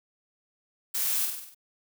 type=noise with echo; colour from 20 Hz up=blue; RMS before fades=-29 dBFS; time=0.94-1.26 s; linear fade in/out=10 ms; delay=48 ms; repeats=6; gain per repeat=-4 dB; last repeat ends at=1.548 s; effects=none